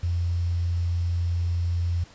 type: tone with quantisation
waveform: sine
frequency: 86.5 Hz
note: F2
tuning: 16 cents flat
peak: -22 dBFS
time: 0.03-2.04 s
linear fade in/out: 5 ms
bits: 8
effects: pink hiss -51 dBFS RMS until 2.14 s + resampled to 16000 Hz